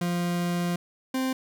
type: tone pair in turn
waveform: 40% pulse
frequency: 174.61 / 261 Hz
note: F3 / C4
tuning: 0 / -4 cents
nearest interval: perfect fifth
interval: 696 cents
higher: second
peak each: -24 dBFS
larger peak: neither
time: 0.01-0.76 / 1.14-1.33 s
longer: first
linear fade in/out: 5 ms
effects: none